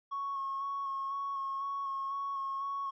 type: tone with vibrato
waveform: triangle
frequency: 1099 Hz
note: C#6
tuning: 15 cents flat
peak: -30 dBFS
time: 0.11-2.91 s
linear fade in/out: 20 ms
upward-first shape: square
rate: 2 Hz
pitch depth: 17 cents each way
effects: tanh soft clip ceiling -31 dBFS + resampled to 16000 Hz